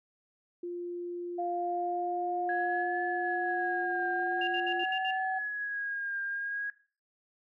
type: tone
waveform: sine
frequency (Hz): 350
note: F4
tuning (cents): +4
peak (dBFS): -34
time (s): 0.63-4.84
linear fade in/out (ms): 5
type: tone with pitch glide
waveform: sine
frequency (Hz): 700 to 754.6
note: F5 to F#5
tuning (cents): +4 to +34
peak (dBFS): -31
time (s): 1.38-5.39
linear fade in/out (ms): 10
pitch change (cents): +130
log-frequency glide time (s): 1.49-5.01
type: tone with vibrato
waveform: sine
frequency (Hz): 1661.2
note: G#6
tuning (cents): 0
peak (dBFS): -32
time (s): 2.49-6.7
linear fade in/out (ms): 2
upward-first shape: triangle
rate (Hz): 0.47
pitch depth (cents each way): 66
type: tone bursts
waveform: sine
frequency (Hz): 2794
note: F7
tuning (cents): 0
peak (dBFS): -32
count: 6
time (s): 4.41-5.11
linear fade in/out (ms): 5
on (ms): 65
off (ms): 62
effects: noise-tail reverb RT60 0.4 s tail -17 dB re dry + tanh soft clip ceiling -16 dBFS